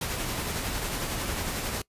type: noise with tremolo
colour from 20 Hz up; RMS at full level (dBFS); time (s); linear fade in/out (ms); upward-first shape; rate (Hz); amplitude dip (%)
pink; -30; 0.01-1.82; 5; sine; 11; 30
effects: noise-tail reverb RT60 0.1 s tail -21 dB re dry + resampled to 32000 Hz